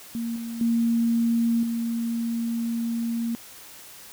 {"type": "tone with level steps", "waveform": "sine", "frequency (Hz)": 231.8, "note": "A#3", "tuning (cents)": -10, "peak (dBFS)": [-26, -30, -19, -24], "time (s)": [0.15, 3.35], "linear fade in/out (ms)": 0, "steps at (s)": [0.36, 0.61, 1.63], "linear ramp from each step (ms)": 2, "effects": ["white hiss -45 dBFS RMS until 4.12 s"]}